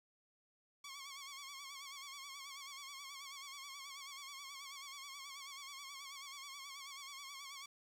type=tone with vibrato; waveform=10% pulse; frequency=1108.7 Hz; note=C#6; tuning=in tune; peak=-40 dBFS; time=0.84-7.66 s; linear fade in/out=5 ms; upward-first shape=sine; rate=9.3 Hz; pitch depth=73 cents each way; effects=resampled to 32000 Hz + 11-bit